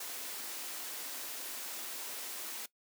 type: high-pass noise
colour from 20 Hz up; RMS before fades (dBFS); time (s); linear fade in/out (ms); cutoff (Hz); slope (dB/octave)
white; -42; 0-2.66; 5; 230; 48
effects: noise-tail reverb RT60 0.1 s tail -19 dB re dry